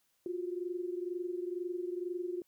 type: tone pair together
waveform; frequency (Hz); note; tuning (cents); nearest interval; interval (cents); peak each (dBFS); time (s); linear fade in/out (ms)
sine; 351 / 373.1; F4 / F#4; +9 / +14; minor second; 105; -36 / -40; 0.26-2.42; 2
effects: white hiss -75 dBFS RMS until 2.47 s